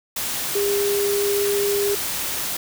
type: tone in noise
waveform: sine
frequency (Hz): 404.8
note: G#4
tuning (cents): -44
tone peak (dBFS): -19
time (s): 0.55-1.95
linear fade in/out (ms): 5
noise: white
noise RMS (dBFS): -26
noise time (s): 0.16-2.57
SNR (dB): +4
effects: none